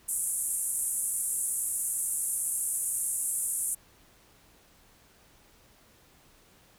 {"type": "band-pass noise", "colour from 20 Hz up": "white", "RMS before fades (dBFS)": -31, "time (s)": [0.08, 3.75], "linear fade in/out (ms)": 10, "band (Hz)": [8200, 11000], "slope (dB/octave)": 48, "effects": ["pink hiss -60 dBFS RMS until 6.78 s"]}